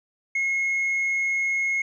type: tone with tanh clipping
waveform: sine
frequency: 2165 Hz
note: C#7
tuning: 41 cents flat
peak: -22 dBFS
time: 0.35-1.82 s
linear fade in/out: 5 ms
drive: 1 dB
effects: none